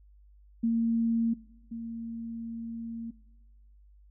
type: tone pair in turn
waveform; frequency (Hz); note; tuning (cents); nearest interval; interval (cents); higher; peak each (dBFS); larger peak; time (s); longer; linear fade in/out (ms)
sine; 229.5 / 229.5; A#3 / A#3; -27 / -27; unison; 0; neither; -23 / -34; first; 0.63-1.34 / 1.71-3.11; second; 10
effects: noise-tail reverb RT60 1.0 s tail -20 dB re dry + added 50 Hz sine -54 dBFS peak until 4.1 s